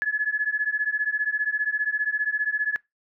sine beating tone pair, 1700 / 1715 Hz, G#6 / A6, +40 / -45 cents, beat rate 15 Hz, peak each -25 dBFS, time 0.02-2.76 s, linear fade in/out 0 ms, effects noise-tail reverb RT60 0.2 s tail -24 dB re dry

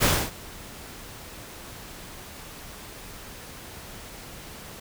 pink noise with ADSR envelope, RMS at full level -19 dBFS, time 0-4.8 s, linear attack 33 ms, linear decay 270 ms, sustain -23 dB, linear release 7 ms, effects none

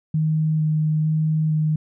sine tone with vibrato, 155.56 Hz, D#3, in tune, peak -17 dBFS, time 0.14-1.76 s, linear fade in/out 5 ms, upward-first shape square, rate 1.1 Hz, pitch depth 9 cents each way, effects none

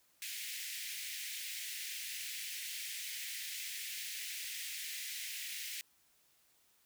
pink high-pass noise, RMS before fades -43 dBFS, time 0.22-5.81 s, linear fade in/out 0 ms, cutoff 1900 Hz, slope 48 dB/octave, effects white hiss -71 dBFS RMS until 6.85 s

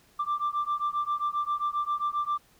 sine beating tone pair, 1176 / 1183.5 Hz, D6 / D6, +2 / +13 cents, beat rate 7.5 Hz, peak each -28 dBFS, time 0.19-2.38 s, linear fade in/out 10 ms, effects tanh soft clip ceiling -22 dBFS + pink hiss -61 dBFS RMS until 2.59 s

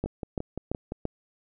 two click trains, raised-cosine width 2 ms, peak -15 / -19 dBFS, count 4 / 6, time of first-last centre 0.04-1.054 / 0.06-0.921 s, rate 2.96 / 5.81 Hz, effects none

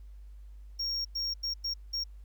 triangle tone bursts at uneven times, 5560 Hz, F8, 9 cents flat, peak -29 dBFS, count 5, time 0.79-1.05 / 1.15-1.34 / 1.43-1.54 / 1.64-1.74 / 1.93-2.04 s, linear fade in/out 10 ms, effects added 50 Hz sine -45 dBFS peak until 2.24 s + pink hiss -73 dBFS RMS until 2.24 s

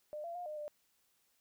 sine tone with pitch steps, 602 / 681 / 710 / 608 / 596 Hz, D5 / F5 / F5 / D#5 / D5, +43 / -44 / +28 / -40 / +25 cents, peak -40 dBFS, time 0.13-0.68 s, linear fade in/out 0 ms, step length 110 ms, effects white hiss -75 dBFS RMS until 1.4 s

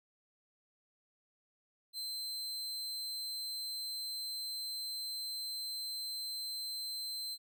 40% pulse tone, 4100 Hz, C8, 36 cents flat, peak -37 dBFS, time 1.93-7.38 s, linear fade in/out 50 ms, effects none

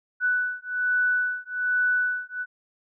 sine beating tone pair, 1487 / 1488.2 Hz, F#6 / F#6, +8 / +10 cents, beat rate 1.2 Hz, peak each -25 dBFS, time 0.2-2.46 s, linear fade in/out 50 ms, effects none

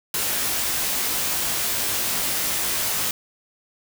white noise with comb filter, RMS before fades -24 dBFS, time 0.14-3.11 s, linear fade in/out 2 ms, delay 19 ms, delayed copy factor +0.6, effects none

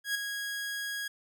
sawtooth tone with ADSR envelope, 1650 Hz, G#6, 12 cents flat, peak -23 dBFS, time 0.04-1.08 s, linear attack 110 ms, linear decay 6 ms, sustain -7 dB, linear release 7 ms, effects none

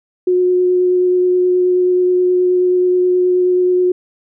sine tone with vibrato, 362.6 Hz, F#4, 35 cents flat, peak -10 dBFS, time 0.27-3.92 s, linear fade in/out 5 ms, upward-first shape sine, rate 9.4 Hz, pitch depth 9 cents each way, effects none

